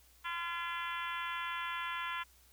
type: harmonic tone with a mistuned harmonic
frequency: 340.9 Hz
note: F4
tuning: 42 cents flat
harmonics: 3 / 4 / 5 / 6 / 7 / 8 / 9 / 10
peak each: -40 / -42 / -44 / -46 / -47 / -48 / -49 / -50 dBFS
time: 0.24-2.24 s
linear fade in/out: 20 ms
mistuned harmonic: 4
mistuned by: +18 cents
effects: added 61 Hz sine -65 dBFS peak until 2.52 s + white hiss -65 dBFS RMS until 2.52 s